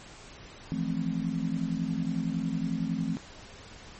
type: chord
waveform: sine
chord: F major seventh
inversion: third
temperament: just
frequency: 163.7 / 174.61 / 218.3 / 261.9 Hz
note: E3 / F3 / A3 / C4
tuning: -12 / 0 / -13 / +2 cents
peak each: -33 dBFS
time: 0.72-3.17 s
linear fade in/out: 0 ms
effects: pink hiss -48 dBFS RMS until 3.99 s + MP3 32 kbps